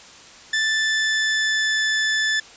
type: tone with pitch glide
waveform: sawtooth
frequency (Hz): 1760 to 1746.8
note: A6 to A6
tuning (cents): 0 to -13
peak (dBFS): -15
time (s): 0.53-2.4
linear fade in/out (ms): 5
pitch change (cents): -13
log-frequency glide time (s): 0.65-1.83
effects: white hiss -44 dBFS RMS until 2.56 s + resampled to 16000 Hz